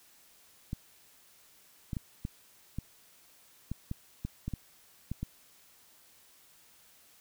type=clicks; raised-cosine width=5 ms; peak=-22 dBFS; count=12; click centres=0.731 / 1.932 / 1.968 / 2.251 / 2.786 / 3.716 / 3.914 / 4.25 / 4.48 / 4.537 / 5.116 / 5.23 s; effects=white hiss -61 dBFS RMS until 7.2 s